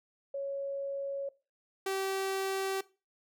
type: tone pair in turn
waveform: sine / sawtooth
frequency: 554.4 / 386.1 Hz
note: C#5 / G4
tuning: 0 / -26 cents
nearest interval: tritone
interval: 626 cents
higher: first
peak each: -33 / -27 dBFS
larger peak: second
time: 0.34-1.29 / 1.86-2.81 s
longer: neither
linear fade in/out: 5 ms
effects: noise-tail reverb RT60 0.3 s tail -19 dB re dry